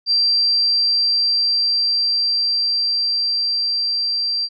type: tone with level ramp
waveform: sine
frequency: 4712 Hz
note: D8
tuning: 5 cents sharp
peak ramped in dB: -13 to -18 dBFS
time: 0.06-4.49 s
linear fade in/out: 50 ms
effects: none